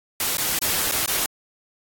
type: noise with dropouts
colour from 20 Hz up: white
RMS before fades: -23 dBFS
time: 0.2-1.26 s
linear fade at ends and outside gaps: 2 ms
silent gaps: 0.371-0.381 / 0.59-0.617 / 0.914-0.92 / 1.061-1.077 s
effects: AAC 64 kbps